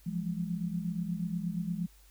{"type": "tone cluster", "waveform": "sine", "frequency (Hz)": [169.9, 178.4, 207.4], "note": ["F3", "F3", "G#3"], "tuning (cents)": [-47, 37, -2], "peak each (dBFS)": [-34, -37, -37], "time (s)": [0.06, 1.87], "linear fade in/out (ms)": 10, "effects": ["added 50 Hz sine -57 dBFS peak until 2.1 s", "white hiss -63 dBFS RMS until 2.1 s"]}